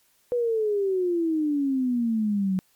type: exponential sweep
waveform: sine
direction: down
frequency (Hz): 493.4 to 184.1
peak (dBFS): -21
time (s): 0.32-2.59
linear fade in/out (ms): 0
effects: white hiss -64 dBFS RMS until 2.75 s + MP3 96 kbps